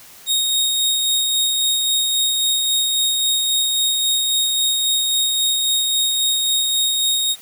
sawtooth tone with tremolo, 3733 Hz, A#7, 2 cents sharp, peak -12 dBFS, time 0.26-7.36 s, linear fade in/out 50 ms, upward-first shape sine, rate 3.7 Hz, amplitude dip 25%, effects white hiss -43 dBFS RMS until 7.41 s

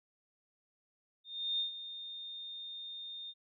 sine tone with ADSR envelope, 3646 Hz, A#7, 39 cents flat, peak -30 dBFS, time 1.24-3.34 s, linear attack 350 ms, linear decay 120 ms, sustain -12 dB, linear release 46 ms, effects none

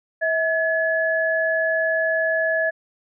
sine tone pair together, 645.7 / 1703 Hz, E5 / G#6, -36 / +43 cents, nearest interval octave + perfect fourth, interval 1679 cents, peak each -21 dBFS, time 0.21-2.71 s, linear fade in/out 20 ms, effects none

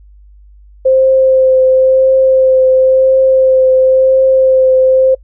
sine tone with vibrato, 523.3 Hz, C5, in tune, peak -5 dBFS, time 0.85-5.15 s, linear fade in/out 10 ms, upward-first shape triangle, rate 0.96 Hz, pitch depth 15 cents each way, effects noise-tail reverb RT60 0.1 s tail -26 dB re dry + added 50 Hz sine -37 dBFS peak until 5.23 s

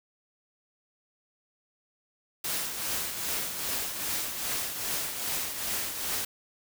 white noise with tremolo, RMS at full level -30 dBFS, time 2.44-6.25 s, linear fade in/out 5 ms, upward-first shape triangle, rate 2.5 Hz, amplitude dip 55%, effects none

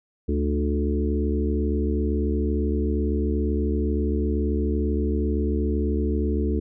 harmonic tone with a mistuned harmonic, 72.9 Hz, D2, 12 cents flat, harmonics 1 / 3 / 4 / 5 / 6, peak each -23 / -28 / -29 / -30 / -31 dBFS, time 0.28-6.6 s, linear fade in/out 10 ms, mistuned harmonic 4, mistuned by +29 cents, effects none

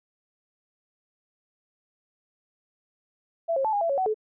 sine tone with pitch steps, 667 / 539 / 873 / 816 / 670 / 555 / 752 / 431.4 Hz, E5 / C#5 / A5 / G#5 / E5 / C#5 / F#5 / A4, +20 / -49 / -14 / -31 / +28 / +2 / +28 / -34 cents, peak -22 dBFS, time 3.48-4.144 s, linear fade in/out 20 ms, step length 83 ms, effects none

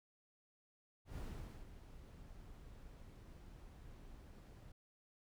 brown noise with ADSR envelope, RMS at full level -45 dBFS, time 1.05-4.72 s, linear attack 120 ms, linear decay 490 ms, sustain -11 dB, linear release 4 ms, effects none

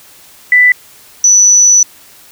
sine tone pair in turn, 1986 / 5951 Hz, B6 / F#8, +9 / +9 cents, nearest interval octave + perfect fifth, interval 1900 cents, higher second, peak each -3 dBFS, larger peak neither, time 0.52-0.72 / 1.24-1.83 s, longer second, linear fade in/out 2 ms, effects white hiss -40 dBFS RMS until 2.31 s

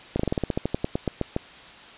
slowing click train, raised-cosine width 2 ms, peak -10 dBFS, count 16, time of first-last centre 0.16-1.364 s, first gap 35 ms, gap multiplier 1.11, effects white hiss -45 dBFS RMS until 1.97 s + resampled to 8000 Hz

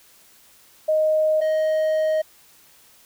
sine / triangle tone pair in turn, 622.3 / 625.9 Hz, D#5 / D#5, 0 / +10 cents, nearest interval unison, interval 10 cents, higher second, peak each -16 dBFS, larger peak neither, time 0.88-1.41 / 1.41-2.22 s, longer second, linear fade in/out 10 ms, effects white hiss -53 dBFS RMS until 3.05 s

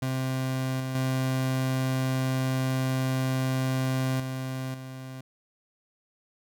30% pulse tone with level steps, 130.81 Hz, C3, in tune, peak -24 / -27 / -22 / -28 / -35 dBFS, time 0.02-5.21 s, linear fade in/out 5 ms, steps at 0.8 / 0.95 / 4.2 / 4.74 s, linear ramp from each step 2 ms, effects none

